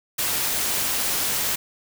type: noise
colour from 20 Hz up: white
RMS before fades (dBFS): -24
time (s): 0.18-1.56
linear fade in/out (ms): 10
effects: none